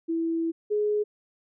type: tone pair in turn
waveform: sine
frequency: 329.6 / 419.1 Hz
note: E4 / G#4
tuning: 0 / +16 cents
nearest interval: major third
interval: 416 cents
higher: second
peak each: -24 / -22 dBFS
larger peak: second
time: 0.08-0.52 / 0.7-1.04 s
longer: first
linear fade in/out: 20 ms
effects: none